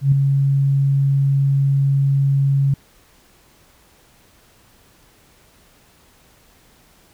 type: tone with ADSR envelope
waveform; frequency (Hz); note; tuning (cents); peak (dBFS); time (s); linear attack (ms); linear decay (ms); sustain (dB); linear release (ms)
sine; 138.2; C#3; -5; -8; 0.01-2.74; 110; 4; -5; 4
effects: pink hiss -53 dBFS RMS until 7.13 s